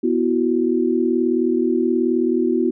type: chord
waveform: sine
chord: B suspended fourth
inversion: none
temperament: equal with one note detuned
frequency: 246.9 / 331.2 / 370 Hz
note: B3 / E4 / F#4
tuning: 0 / +8 / 0 cents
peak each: -20 dBFS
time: 0.03-2.71 s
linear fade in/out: 10 ms
effects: none